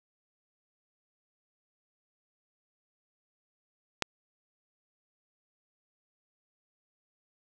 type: click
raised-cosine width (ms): 0.2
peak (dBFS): -9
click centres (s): 4.023
effects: none